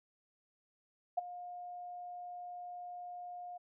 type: tone with ADSR envelope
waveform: sine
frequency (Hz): 712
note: F5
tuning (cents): +33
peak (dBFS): -27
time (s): 1.17-3.58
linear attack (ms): 12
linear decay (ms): 17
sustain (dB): -16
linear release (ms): 13
effects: none